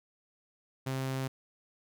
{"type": "tone", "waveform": "sawtooth", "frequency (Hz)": 132.5, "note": "C3", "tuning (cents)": 22, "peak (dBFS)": -28, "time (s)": [0.86, 1.28], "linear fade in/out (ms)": 10, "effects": []}